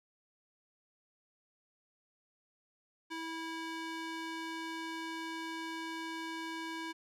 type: tone with band-pass filter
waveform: square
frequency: 326.3 Hz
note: E4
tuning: 18 cents flat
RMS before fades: -41 dBFS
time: 3.1-6.93 s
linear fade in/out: 20 ms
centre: 2000 Hz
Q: 0.52
effects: none